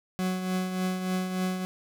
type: tone with tremolo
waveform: 40% pulse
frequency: 185 Hz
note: F#3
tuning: in tune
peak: -24 dBFS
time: 0.19-1.65 s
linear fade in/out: 0 ms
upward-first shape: triangle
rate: 3.4 Hz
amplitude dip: 55%
effects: none